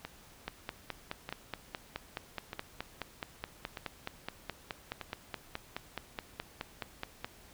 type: two click trains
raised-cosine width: 0.3 ms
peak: -23 / -20 dBFS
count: 5 / 33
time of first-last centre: 0.05-5.013 / 0.48-7.245 s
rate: 0.806 / 4.73 Hz
effects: pink hiss -57 dBFS RMS until 7.53 s